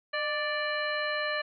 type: harmonic tone with a mistuned harmonic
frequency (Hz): 587.3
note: D5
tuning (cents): 0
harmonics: 1 / 2 / 3 / 4 / 5 / 7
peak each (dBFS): -33 / -36 / -32 / -39 / -40 / -40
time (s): 0.13-1.42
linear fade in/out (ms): 10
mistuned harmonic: 1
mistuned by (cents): +49
effects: none